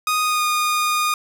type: tone with pitch glide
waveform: sawtooth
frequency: 1243 to 1225.2 Hz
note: D#6 to D#6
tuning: -2 to -27 cents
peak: -14 dBFS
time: 0.07-1.14 s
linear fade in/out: 2 ms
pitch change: -25 cents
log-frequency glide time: 0.23-0.44 s
effects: none